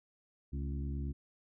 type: harmonic tone with a mistuned harmonic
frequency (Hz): 69.3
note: C#2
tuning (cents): 0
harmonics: 1 / 2 / 3 / 4 / 5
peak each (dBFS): -36 / -41 / -46 / -47 / -52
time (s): 0.52-1.13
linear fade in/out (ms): 20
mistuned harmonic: 3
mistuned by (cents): +76
effects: none